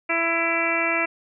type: harmonic tone with a mistuned harmonic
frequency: 333.1 Hz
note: E4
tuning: 18 cents sharp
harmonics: 1 / 2 / 3 / 4 / 5 / 6 / 7 / 8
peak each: -30 / -28 / -32 / -29 / -32 / -28 / -24 / -31 dBFS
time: 0.09-1.06 s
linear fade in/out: 10 ms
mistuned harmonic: 8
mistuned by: +25 cents
effects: none

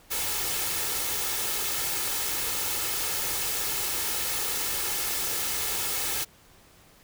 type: noise with comb filter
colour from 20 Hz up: white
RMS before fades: -29 dBFS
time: 0.1-6.25 s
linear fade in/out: 20 ms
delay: 2.3 ms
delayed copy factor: +0.5
effects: pink hiss -56 dBFS RMS until 7.03 s

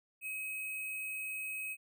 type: tone with sample-and-hold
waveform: sine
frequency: 2543 Hz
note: D#7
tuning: 37 cents sharp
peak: -37 dBFS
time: 0.21-1.77 s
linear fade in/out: 50 ms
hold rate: 11025 Hz
effects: none

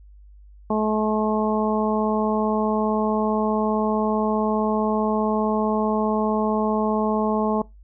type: harmonic tone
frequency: 215.3 Hz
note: A3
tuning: 37 cents flat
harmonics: 1 / 2 / 3 / 4 / 5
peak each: -22 / -25 / -27 / -28 / -29 dBFS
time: 0.7-7.62 s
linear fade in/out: 5 ms
effects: noise-tail reverb RT60 0.2 s tail -22 dB re dry + added 50 Hz sine -44 dBFS peak until 7.83 s

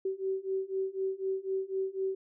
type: beating tone pair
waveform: sine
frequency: 381.1 / 385.1 Hz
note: G4 / G4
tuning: -49 / -31 cents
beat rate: 4 Hz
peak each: -34 / -33 dBFS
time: 0.05-2.15 s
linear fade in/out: 5 ms
effects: none

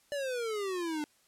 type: exponential sweep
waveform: square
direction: down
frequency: 587.3 to 293.7 Hz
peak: -33 dBFS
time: 0.12-1.04 s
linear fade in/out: 0 ms
effects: white hiss -67 dBFS RMS until 1.27 s + low-pass 11000 Hz 12 dB/octave

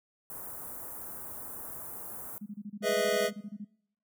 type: band-stop noise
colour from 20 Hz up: white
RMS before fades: -42 dBFS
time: 0.3-2.38 s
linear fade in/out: 0 ms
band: 1300 to 10000 Hz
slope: 24 dB/octave
type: tone bursts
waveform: sine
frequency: 207.7 Hz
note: G#3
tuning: in tune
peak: -37 dBFS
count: 16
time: 2.41-3.648 s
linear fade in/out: 10 ms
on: 53 ms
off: 26 ms
type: chord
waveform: square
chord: E major seventh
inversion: first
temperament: equal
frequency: 415.3 / 493.9 / 622.3 / 659.3 Hz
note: G#4 / B4 / D#5 / E5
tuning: 0 / 0 / 0 / 0 cents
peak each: -32 dBFS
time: 2.82-3.31 s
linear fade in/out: 50 ms
effects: noise-tail reverb RT60 0.7 s tail -23 dB re dry

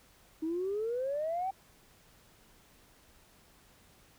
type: exponential sweep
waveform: sine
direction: up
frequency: 311.1 to 784 Hz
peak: -30 dBFS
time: 0.42-1.51 s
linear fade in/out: 10 ms
effects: tanh soft clip ceiling -26 dBFS + pink hiss -62 dBFS RMS until 4.18 s

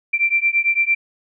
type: beating tone pair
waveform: sine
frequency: 2349 / 2357.9 Hz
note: D7 / D7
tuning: 0 / +6 cents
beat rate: 8.9 Hz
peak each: -18 dBFS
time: 0.13-0.95 s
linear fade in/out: 10 ms
effects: none

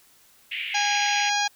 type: band-pass noise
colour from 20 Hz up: pink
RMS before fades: -31 dBFS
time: 0.51-1.3 s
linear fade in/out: 10 ms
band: 2100 to 3000 Hz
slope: 48 dB/octave
type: harmonic tone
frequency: 820 Hz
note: G#5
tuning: 22 cents flat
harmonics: 1 / 2 / 3 / 4 / 5 / 6 / 7 / 8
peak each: -25 / -28 / -30 / -31 / -32 / -33 / -33 / -34 dBFS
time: 0.74-1.48 s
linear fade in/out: 10 ms
effects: white hiss -57 dBFS RMS until 1.55 s

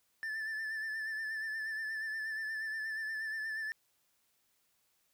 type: tone with vibrato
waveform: triangle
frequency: 1760 Hz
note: A6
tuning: in tune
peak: -34 dBFS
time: 0.23-3.72 s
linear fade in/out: 0 ms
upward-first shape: sine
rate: 8.4 Hz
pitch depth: 38 cents each way
effects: white hiss -75 dBFS RMS until 5.13 s

